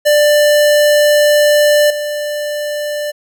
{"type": "tone with level steps", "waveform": "square", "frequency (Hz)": 592, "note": "D5", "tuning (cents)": 14, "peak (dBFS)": [-8, -18], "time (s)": [0.05, 3.12], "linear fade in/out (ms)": 20, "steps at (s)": 1.9, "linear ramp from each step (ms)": 5, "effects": []}